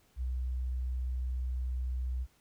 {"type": "tone", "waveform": "sine", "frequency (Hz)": 62.9, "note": "B1", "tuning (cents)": 32, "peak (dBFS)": -31, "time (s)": [0.16, 2.27], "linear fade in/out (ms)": 50, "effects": ["pink hiss -68 dBFS RMS until 2.4 s"]}